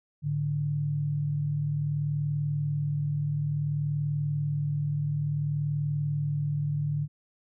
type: tone pair together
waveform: sine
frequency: 106.5 / 147.07 Hz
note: G#2 / D3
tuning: +44 / +3 cents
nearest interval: tritone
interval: 559 cents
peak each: -35 / -26 dBFS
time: 0.22-7.08 s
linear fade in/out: 50 ms
effects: none